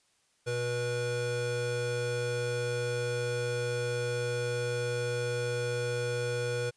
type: tone pair together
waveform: square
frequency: 121.7 / 484.8 Hz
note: B2 / B4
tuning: -25 / -32 cents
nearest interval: 2 octaves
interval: 2393 cents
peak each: -35 / -32 dBFS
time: 0.46-6.71 s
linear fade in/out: 20 ms
effects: white hiss -70 dBFS RMS until 6.76 s + resampled to 22050 Hz